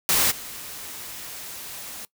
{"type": "noise with level steps", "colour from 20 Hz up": "white", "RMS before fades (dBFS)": [-20, -37], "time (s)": [0.09, 2.05], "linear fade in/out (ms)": 0, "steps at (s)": 0.3, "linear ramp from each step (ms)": 20, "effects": ["noise-tail reverb RT60 0.1 s tail -21 dB re dry"]}